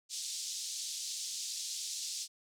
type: band-pass noise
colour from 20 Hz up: white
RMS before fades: -40 dBFS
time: 0.09-2.28 s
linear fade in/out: 50 ms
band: 3800 to 7600 Hz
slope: 24 dB/octave
effects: none